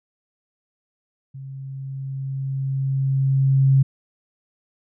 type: tone with level ramp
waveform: sine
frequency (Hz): 135.1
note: C#3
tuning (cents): -44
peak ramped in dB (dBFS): -33 to -11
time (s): 1.34-3.83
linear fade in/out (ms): 10
effects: none